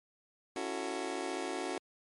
25% pulse chord, F# minor seventh, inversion second, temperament just, 277.5 / 333 / 370 / 444 Hz, C#4 / E4 / F#4 / A4, +2 / +18 / 0 / +16 cents, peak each -38 / -38 / -35 / -39 dBFS, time 0.56-1.78 s, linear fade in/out 2 ms, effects MP3 48 kbps

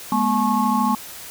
sine tone cluster, 209.3 / 242.4 / 853 / 1092 Hz, G#3 / B3 / G#5 / C#6, +14 / -32 / +46 / -26 cents, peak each -22 dBFS, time 0.12-0.95 s, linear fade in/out 2 ms, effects white hiss -37 dBFS RMS until 1.3 s

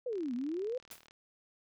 sine exponential two-way sweep, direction down then up, 523.3 to 233.1 to 523.3 Hz, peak -33 dBFS, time 0.06-0.78 s, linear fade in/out 5 ms, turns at 0.34 s
click train, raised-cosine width 0.2 ms, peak -39 dBFS, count 39, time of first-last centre 0.13-1.109 s, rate 38.8 Hz
white noise with exponential decay, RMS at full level -44 dBFS, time 0.91-1.07 s, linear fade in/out 1 ms, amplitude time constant 33 ms
effects none

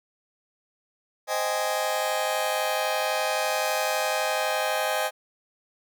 sawtooth chord, Ab major seventh, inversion first, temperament just, 519.1 / 623 / 778.7 / 830.6 Hz, C5 / Eb5 / G5 / Ab5, -14 / +2 / -12 / 0 cents, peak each -27 / -24 / -28 / -26 dBFS, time 1.27-5.11 s, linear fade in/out 50 ms, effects none

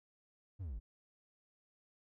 triangle linear sweep, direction down, 103.4 to 41.95 Hz, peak -38 dBFS, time 0.59-0.8 s, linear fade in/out 20 ms, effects none

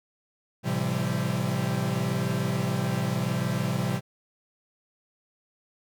45% pulse chord, A minor seventh, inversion none, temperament equal with one note detuned, 110 / 130.81 / 169.15 / 196 Hz, A2 / C3 / E3 / G3, 0 / 0 / +45 / 0 cents, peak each -33 / -29 / -31 / -31 dBFS, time 0.63-4.01 s, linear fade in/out 50 ms, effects none

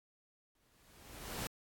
pink noise with exponential growth, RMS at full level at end -38 dBFS, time 0.55-1.47 s, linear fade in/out 2 ms, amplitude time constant 200 ms, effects AAC 64 kbps

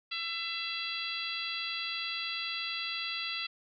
harmonic tone, 671 Hz, E5, 31 cents sharp, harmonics 2 / 3 / 4 / 5 / 6 / 7, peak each -44 / -43 / -38 / -39 / -41 / -42 dBFS, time 0.11-3.47 s, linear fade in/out 10 ms, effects none

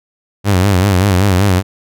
sawtooth tone with vibrato, 95.8 Hz, G2, 39 cents flat, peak -5 dBFS, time 0.44-1.63 s, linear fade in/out 50 ms, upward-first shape sine, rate 5.2 Hz, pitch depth 120 cents each way, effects none

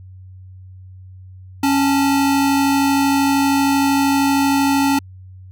square tone pair together, 275.7 / 880 Hz, C#4 / A5, -9 / 0 cents, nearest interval octave + minor sixth, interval 2009 cents, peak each -15 / -21 dBFS, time 1.63-4.99 s, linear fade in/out 5 ms, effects added 93 Hz sine -36 dBFS peak until 5.51 s

